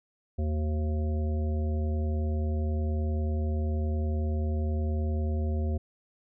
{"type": "harmonic tone with a mistuned harmonic", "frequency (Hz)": 76, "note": "D#2", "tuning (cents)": -40, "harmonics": [1, 3, 5, 7, 9], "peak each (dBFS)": [-26, -36, -40, -43, -45], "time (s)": [0.38, 5.78], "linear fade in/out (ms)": 10, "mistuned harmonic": 1, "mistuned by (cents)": 78, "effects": []}